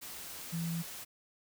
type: tone in noise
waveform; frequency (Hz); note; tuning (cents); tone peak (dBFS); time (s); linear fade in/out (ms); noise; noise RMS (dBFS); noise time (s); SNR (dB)
sine; 167.3; E3; +26; -33; 0.52-0.83; 20; white; -45; 0.01-1.05; +9
effects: none